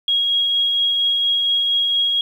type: tone with tremolo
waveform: sine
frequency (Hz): 3294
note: G#7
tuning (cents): -15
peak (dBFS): -14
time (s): 0.08-2.21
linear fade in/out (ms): 2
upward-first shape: triangle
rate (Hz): 4.3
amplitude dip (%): 25
effects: 8-bit